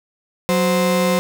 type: tone pair together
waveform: 35% pulse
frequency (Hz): 184.4 / 521.6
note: F#3 / C5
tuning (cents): -6 / -5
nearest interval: octave + tritone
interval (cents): 1801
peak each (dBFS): -16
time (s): 0.49-1.19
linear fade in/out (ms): 0
effects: 8-bit